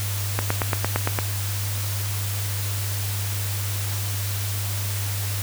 click train, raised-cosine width 0.5 ms, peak -6 dBFS, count 8, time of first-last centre 0.39-1.188 s, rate 8.77 Hz, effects added 100 Hz sine -25 dBFS peak until 5.42 s + white hiss -31 dBFS RMS until 5.42 s

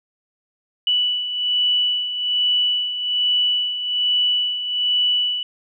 sine beating tone pair, 2960 / 2961.2 Hz, F#7 / F#7, 0 / +1 cents, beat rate 1.2 Hz, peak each -25 / -18 dBFS, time 0.87-5.43 s, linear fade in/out 2 ms, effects none

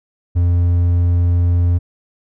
triangle tone, 87.2 Hz, F2, 2 cents flat, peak -9 dBFS, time 0.35-1.79 s, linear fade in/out 20 ms, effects none

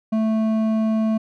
triangle tone with hard clipping, 220 Hz, A3, in tune, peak -19 dBFS, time 0.12-1.18 s, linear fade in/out 10 ms, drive 12 dB, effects none

